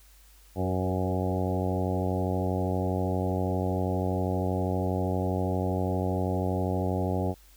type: harmonic tone with a mistuned harmonic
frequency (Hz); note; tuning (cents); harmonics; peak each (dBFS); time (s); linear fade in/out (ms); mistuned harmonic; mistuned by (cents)
92.5; F#2; 0; 1 / 2 / 3 / 4 / 5 / 6 / 7 / 8 / 9; -29 / -32 / -34 / -35 / -36 / -37 / -37 / -38 / -39; 0.55-7.35; 50; 5; +17
effects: added 50 Hz sine -54 dBFS peak until 7.56 s + white hiss -59 dBFS RMS until 7.56 s